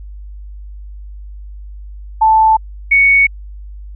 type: tone pair in turn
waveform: sine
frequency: 879 / 2225 Hz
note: A5 / C#7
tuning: -2 / +6 cents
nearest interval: octave + major third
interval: 1608 cents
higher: second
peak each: -6 dBFS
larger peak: neither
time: 2.21-2.57 / 2.91-3.27 s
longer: neither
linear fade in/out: 10 ms
effects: added 50 Hz sine -28 dBFS peak until 3.95 s